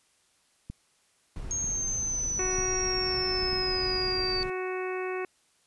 click train, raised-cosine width 5 ms, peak -25 dBFS, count 4, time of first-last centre 0.7-3.53 s, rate 1.06 Hz
brown noise, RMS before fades -38 dBFS, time 1.36-4.5 s, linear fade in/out 2 ms
sine linear sweep, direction down, 6530 to 4575 Hz, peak -28 dBFS, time 1.51-4.43 s, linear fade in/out 0 ms
harmonic tone, 370.3 Hz, F#4, 1 cent sharp, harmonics 1 / 2 / 3 / 4 / 5 / 6 / 7, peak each -31 / -40 / -40 / -43 / -42 / -43 / -43 dBFS, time 2.39-5.25 s, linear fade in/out 2 ms
effects white hiss -67 dBFS RMS until 5.66 s + resampled to 24000 Hz

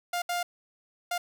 sawtooth tone bursts at uneven times, 703 Hz, F5, 11 cents sharp, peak -24 dBFS, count 3, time 0.13-0.22 / 0.29-0.43 / 1.11-1.18 s, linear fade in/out 5 ms, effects none

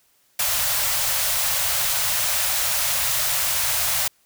white band-stop noise, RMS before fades -22 dBFS, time 0.39-4.08 s, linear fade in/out 5 ms, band 150 to 520 Hz, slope 96 dB/octave, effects white hiss -62 dBFS RMS until 4.25 s

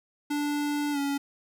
square tone with pitch glide, 292.4 to 281.1 Hz, D4 to C#4, -7 to +24 cents, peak -27 dBFS, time 0.3-1.18 s, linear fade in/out 10 ms, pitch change -69 cents, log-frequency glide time 0.92-0.98 s, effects none

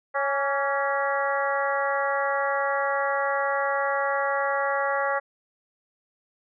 harmonic tone with a mistuned harmonic, 277.2 Hz, C#4, in tune, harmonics 2 / 3 / 4 / 5 / 6 / 7, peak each -27 / -29 / -30 / -31 / -32 / -32 dBFS, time 0.14-5.2 s, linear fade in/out 20 ms, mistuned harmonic 4, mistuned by +47 cents, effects none

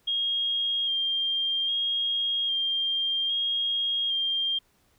sine tone with vibrato, 3227 Hz, G7, 50 cents sharp, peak -24 dBFS, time 0.07-4.59 s, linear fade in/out 10 ms, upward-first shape square, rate 0.62 Hz, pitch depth 18 cents each way, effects pink hiss -66 dBFS RMS until 4.98 s

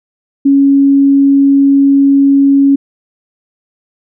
sine tone, 277.2 Hz, C#4, in tune, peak -4 dBFS, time 0.45-2.76 s, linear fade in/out 10 ms, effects none

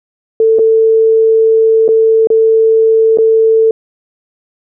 sine tone with dropouts, 445.6 Hz, A4, 22 cents sharp, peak -5 dBFS, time 0.4-3.71 s, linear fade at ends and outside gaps 2 ms, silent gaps 0.587-0.592 / 1.88-1.888 / 2.272-2.302 / 3.174-3.185 s, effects none

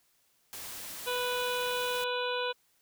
white noise, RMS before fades -42 dBFS, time 0.53-2.04 s, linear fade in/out 0 ms
harmonic tone, 493.9 Hz, B4, in tune, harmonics 1 / 2 / 3 / 5 / 6 / 7 / 8, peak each -33 / -36 / -38 / -40 / -41 / -41 / -42 dBFS, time 1.06-2.53 s, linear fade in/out 20 ms
effects white hiss -70 dBFS RMS until 2.81 s

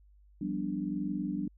sine chord, G dominant seventh, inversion third, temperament equal, 174.61 / 196 / 246.9 / 293.7 Hz, F3 / G3 / B3 / D4, 0 / 0 / 0 / 0 cents, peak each -39 / -35 / -39 / -35 dBFS, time 0.41-1.48 s, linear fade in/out 5 ms, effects added 50 Hz sine -57 dBFS peak until 1.57 s

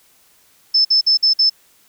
sine tone bursts, 5260 Hz, E8, 5 cents flat, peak -10 dBFS, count 5, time 0.74-1.498 s, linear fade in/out 10 ms, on 110 ms, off 52 ms, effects white hiss -54 dBFS RMS until 1.88 s

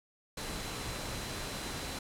sine tone in noise, 4032 Hz, B7, 35 cents sharp, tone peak -49 dBFS, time 0.37-1.99 s, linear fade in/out 5 ms, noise pink, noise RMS -39 dBFS, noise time 0.37-1.99 s, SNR -13 dB, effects low-pass 11000 Hz 12 dB/octave

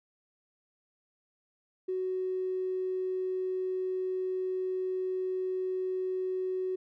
triangle tone with tanh clipping, 372 Hz, F#4, 9 cents sharp, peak -29 dBFS, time 1.88-6.76 s, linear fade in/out 10 ms, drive 2 dB, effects none

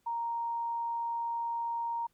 sine tone, 932.3 Hz, A#5, in tune, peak -31 dBFS, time 0.06-2.07 s, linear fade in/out 10 ms, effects pink hiss -74 dBFS RMS until 2.13 s

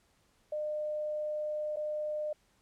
sine tone with dropouts, 605 Hz, D#5, 49 cents flat, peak -32 dBFS, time 0.52-2.33 s, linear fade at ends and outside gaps 5 ms, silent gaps 1.761-1.768 s, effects pink hiss -70 dBFS RMS until 2.61 s + low-pass 11000 Hz 12 dB/octave

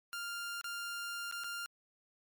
sawtooth tone with dropouts, 1398 Hz, F6, 1 cent sharp, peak -35 dBFS, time 0.13-1.66 s, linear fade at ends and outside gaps 0 ms, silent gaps 0.612-0.643 / 1.313-1.324 / 1.437-1.443 s, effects MP3 96 kbps

